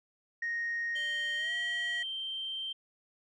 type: tone with pitch glide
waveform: sine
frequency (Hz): 1864.7 to 1914.9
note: A#6 to A#6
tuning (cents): 0 to +46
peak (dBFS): -30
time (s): 0.42-2.03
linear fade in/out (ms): 5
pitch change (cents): +46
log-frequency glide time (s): 1.37-1.53
type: tone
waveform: sine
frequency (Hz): 3136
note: G7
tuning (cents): 0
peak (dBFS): -34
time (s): 0.95-2.73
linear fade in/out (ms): 10
effects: tanh soft clip ceiling -28 dBFS